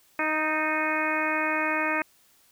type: harmonic tone with a mistuned harmonic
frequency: 311.1 Hz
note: D#4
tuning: in tune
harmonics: 1 / 2 / 3 / 4 / 5 / 6 / 7 / 8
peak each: -32 / -32 / -32 / -32 / -32 / -32 / -32 / -32 dBFS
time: 0.19-2.02 s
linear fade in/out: 2 ms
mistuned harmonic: 6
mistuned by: -34 cents
effects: white hiss -61 dBFS RMS until 2.51 s